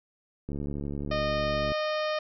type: click train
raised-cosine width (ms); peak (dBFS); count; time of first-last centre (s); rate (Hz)
3; -22; 89; 0.49-1.719; 71.6
type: harmonic tone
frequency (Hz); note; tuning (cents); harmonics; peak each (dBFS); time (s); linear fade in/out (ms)
614; D#5; -23; 1 / 2 / 3 / 4 / 5 / 6 / 7 / 8 / 9; -28 / -34 / -38 / -40 / -42 / -44 / -45 / -46 / -47; 1.11-2.19; 5
effects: none